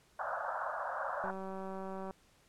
pink band-pass noise, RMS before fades -38 dBFS, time 0.19-1.31 s, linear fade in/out 5 ms, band 550 to 1600 Hz, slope 96 dB/octave
click train, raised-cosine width 1 ms, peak -30 dBFS, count 167, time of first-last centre 1.24-2.109 s, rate 191 Hz
effects pink hiss -67 dBFS RMS until 2.48 s + low-pass 11000 Hz 12 dB/octave

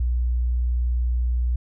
sine tone, 60.6 Hz, B1, 32 cents flat, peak -19 dBFS, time 0-1.56 s, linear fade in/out 5 ms, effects none

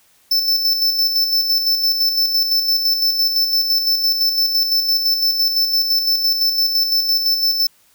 square tone with tremolo, 5290 Hz, E8, 5 cents sharp, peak -13 dBFS, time 0.31-7.67 s, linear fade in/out 5 ms, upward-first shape square, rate 5.9 Hz, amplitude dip 45%, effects white hiss -55 dBFS RMS until 7.94 s

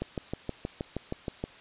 click train, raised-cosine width 2 ms, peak -18 dBFS, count 10, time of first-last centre 0.02-1.44 s, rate 6.34 Hz, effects white hiss -51 dBFS RMS until 1.6 s + resampled to 8000 Hz

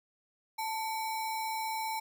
sine tone with sample-and-hold, 885 Hz, A5, 10 cents sharp, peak -32 dBFS, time 0.58-2 s, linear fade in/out 10 ms, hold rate 3150 Hz, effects none

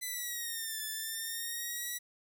5% pulse linear two-way sweep, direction down then up, 2016 to 1741 to 1948 Hz, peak -26 dBFS, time 0.01-1.99 s, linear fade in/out 20 ms, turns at 0.84 s, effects 11-bit

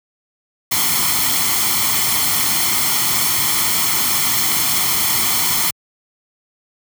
white noise with comb filter, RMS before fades -17 dBFS, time 0.71-5.71 s, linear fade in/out 10 ms, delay 0.93 ms, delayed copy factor +0.65, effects high-pass 80 Hz 12 dB/octave

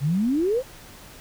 sine exponential sweep, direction up, 130.81 to 547 Hz, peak -19 dBFS, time 0-0.63 s, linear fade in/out 50 ms, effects pink hiss -45 dBFS RMS until 1.2 s

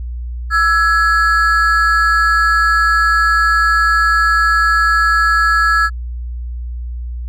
triangle ring-modulated tone, 1500 Hz, F#6, 23 cents sharp, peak -5 dBFS, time 0.5-5.9 s, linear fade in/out 50 ms, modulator 176 Hz, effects added 60 Hz sine -21 dBFS peak until 7.28 s

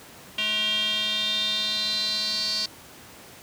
square tone with band-pass filter sweep, 213.5 Hz, G#3, 48 cents sharp, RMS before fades -26 dBFS, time 0.38-2.66 s, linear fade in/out 5 ms, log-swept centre 3000 to 4600 Hz, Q 8.8, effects pink hiss -46 dBFS RMS until 3.42 s + high-pass 100 Hz 12 dB/octave

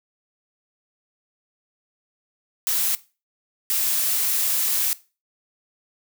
blue noise bursts at uneven times, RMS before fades -22 dBFS, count 2, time 2.67-2.95 / 3.7-4.93 s, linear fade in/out 0 ms, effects noise-tail reverb RT60 0.3 s tail -18 dB re dry

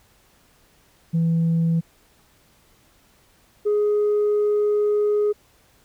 sine tone pair in turn, 165.5 / 417 Hz, E3 / G#4, +7 / +7 cents, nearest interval octave + major third, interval 1600 cents, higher second, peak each -15 dBFS, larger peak neither, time 1.13-1.81 / 3.65-5.33 s, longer second, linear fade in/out 20 ms, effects tanh soft clip ceiling -15 dBFS + pink hiss -58 dBFS RMS until 5.84 s

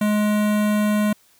square tone with notch filter, 210 Hz, G#3, 19 cents sharp, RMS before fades -19 dBFS, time 0.01-1.13 s, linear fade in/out 5 ms, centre 5100 Hz, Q 1.2, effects white hiss -57 dBFS RMS until 1.39 s

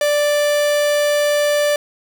45% pulse tone, 587.3 Hz, D5, in tune, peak -14 dBFS, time 0.01-1.76 s, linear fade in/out 2 ms, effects none

